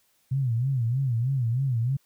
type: tone with vibrato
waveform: sine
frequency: 125.2 Hz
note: B2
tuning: 24 cents sharp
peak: -22 dBFS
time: 0.31-1.97 s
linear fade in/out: 10 ms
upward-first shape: sine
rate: 3.2 Hz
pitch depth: 170 cents each way
effects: white hiss -67 dBFS RMS until 2.05 s